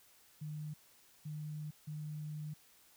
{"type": "tone bursts at uneven times", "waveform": "sine", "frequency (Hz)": 151.7, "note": "D#3", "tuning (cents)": -44, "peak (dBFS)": -40, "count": 3, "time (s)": [[0.41, 0.74], [1.25, 1.71], [1.87, 2.54]], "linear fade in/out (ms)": 10, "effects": ["white hiss -65 dBFS RMS until 2.96 s"]}